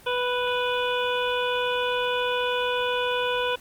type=harmonic tone; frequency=493.9 Hz; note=B4; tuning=in tune; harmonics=1 / 2 / 3 / 5 / 6 / 7; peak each=-26 / -29 / -31 / -33 / -34 / -34 dBFS; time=0.06-3.56 s; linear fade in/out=10 ms; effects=pink hiss -50 dBFS RMS until 3.6 s + Opus 32 kbps